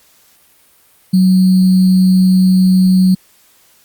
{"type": "tone with sample-and-hold", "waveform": "sine", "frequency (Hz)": 185.9, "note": "F#3", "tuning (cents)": 8, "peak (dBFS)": -6, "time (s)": [1.13, 3.15], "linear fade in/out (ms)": 10, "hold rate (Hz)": 4410, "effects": ["white hiss -50 dBFS RMS until 3.84 s", "Opus 48 kbps"]}